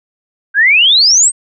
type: exponential sweep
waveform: sine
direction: up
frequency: 1547 to 8600 Hz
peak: -5 dBFS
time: 0.54-1.32 s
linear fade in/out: 50 ms
effects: none